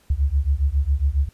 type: beating tone pair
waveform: sine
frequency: 66.7 / 74 Hz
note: C2 / D2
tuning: +34 / +14 cents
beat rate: 7.3 Hz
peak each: -20 dBFS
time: 0.1-1.29 s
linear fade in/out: 5 ms
effects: pink hiss -58 dBFS RMS until 1.33 s + resampled to 32000 Hz